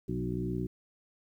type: harmonic tone with a mistuned harmonic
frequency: 61.74 Hz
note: B1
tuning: in tune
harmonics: 1 / 2 / 3 / 4 / 5 / 6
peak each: -41 / -36 / -36 / -41 / -38 / -38 dBFS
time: 0.08-0.67 s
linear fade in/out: 10 ms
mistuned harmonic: 3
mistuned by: -38 cents
effects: 11-bit